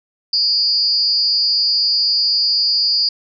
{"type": "tone with amplitude modulation", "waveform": "sine", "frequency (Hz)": 4740, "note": "D8", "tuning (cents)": 15, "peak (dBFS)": -9, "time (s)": [0.33, 3.09], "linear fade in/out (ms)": 5, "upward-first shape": "sine", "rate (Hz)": 288, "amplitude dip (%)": 90, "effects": []}